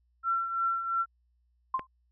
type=tone with tremolo; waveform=sine; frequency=1355 Hz; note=E6; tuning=47 cents sharp; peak=-24 dBFS; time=0.23-1.06 s; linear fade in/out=50 ms; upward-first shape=triangle; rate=2.9 Hz; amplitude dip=65%
type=tone with exponential decay; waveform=sine; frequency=1046.5 Hz; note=C6; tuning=in tune; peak=-22 dBFS; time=1.74-1.87 s; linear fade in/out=5 ms; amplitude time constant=28 ms
type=click; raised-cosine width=0.5 ms; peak=-22 dBFS; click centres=1.794 s
effects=added 60 Hz sine -67 dBFS peak until 2.11 s